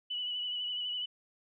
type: tone with vibrato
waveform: sine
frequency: 2960 Hz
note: F#7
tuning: in tune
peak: -33 dBFS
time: 0.1-1.06 s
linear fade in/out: 10 ms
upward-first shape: sine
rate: 12 Hz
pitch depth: 29 cents each way
effects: none